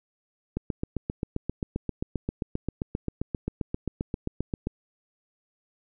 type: click train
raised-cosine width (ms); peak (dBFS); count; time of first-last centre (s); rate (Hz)
3; -15; 32; 0.57-4.671; 7.56
effects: none